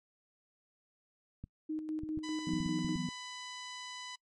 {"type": "clicks", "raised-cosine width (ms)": 5, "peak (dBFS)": -31, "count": 8, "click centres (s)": [1.44, 2.035, 2.175, 2.536, 2.604, 2.661, 2.847, 2.959]}
{"type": "tone with tremolo", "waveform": "sine", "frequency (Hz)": 311.1, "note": "D#4", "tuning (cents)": 0, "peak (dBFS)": -33, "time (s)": [1.69, 2.96], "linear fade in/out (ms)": 10, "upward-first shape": "square", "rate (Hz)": 5, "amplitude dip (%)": 50}
{"type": "tone", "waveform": "10% pulse", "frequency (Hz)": 997, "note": "B5", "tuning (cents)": 16, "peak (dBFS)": -34, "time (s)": [2.23, 4.16], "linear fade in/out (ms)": 10}
{"type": "chord", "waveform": "sine", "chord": "E suspended second", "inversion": "none", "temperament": "just", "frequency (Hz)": [164.81, 185.42, 247.2], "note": ["E3", "F#3", "B3"], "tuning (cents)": [0, 4, 2], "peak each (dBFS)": -38, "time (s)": [2.47, 3.09], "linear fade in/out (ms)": 2}
{"effects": ["noise-tail reverb RT60 0.1 s tail -26 dB re dry", "MP3 48 kbps"]}